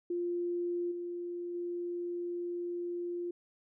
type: tone with level steps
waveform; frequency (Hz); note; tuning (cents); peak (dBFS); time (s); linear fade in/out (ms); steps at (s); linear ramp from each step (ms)
sine; 349.2; F4; 0; -31 / -36 / -34; 0.1-3.31; 5; 0.91 / 1.54; 10
effects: none